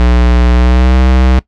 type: tone with pitch glide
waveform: square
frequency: 60.7 to 63.79 Hz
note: B1 to C2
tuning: -29 to -43 cents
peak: -6 dBFS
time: 0-1.39 s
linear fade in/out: 0 ms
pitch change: +86 cents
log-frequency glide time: 0.51-0.97 s
effects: noise-tail reverb RT60 0.1 s tail -19 dB re dry + low-pass 4000 Hz 12 dB/octave